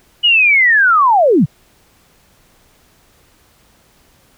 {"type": "linear sweep", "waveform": "sine", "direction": "down", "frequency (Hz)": [2952, 111.4], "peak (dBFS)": -7, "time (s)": [0.23, 1.46], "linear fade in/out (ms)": 20, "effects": ["pink hiss -52 dBFS RMS until 4.37 s"]}